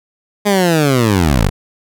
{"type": "linear sweep", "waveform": "15% pulse", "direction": "down", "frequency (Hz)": [209.3, 41.2], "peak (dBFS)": -4, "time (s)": [0.45, 1.5], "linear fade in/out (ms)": 20, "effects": []}